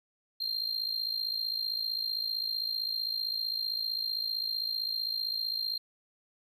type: tone with amplitude modulation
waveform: triangle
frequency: 4186 Hz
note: C8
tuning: in tune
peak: -26 dBFS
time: 0.4-5.78 s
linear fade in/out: 10 ms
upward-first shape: sine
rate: 55.5 Hz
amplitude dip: 75%
effects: none